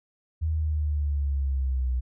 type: linear sweep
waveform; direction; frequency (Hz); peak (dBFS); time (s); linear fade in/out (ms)
sine; down; 80.2 to 61.74; -23; 0.41-2.01; 20
effects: none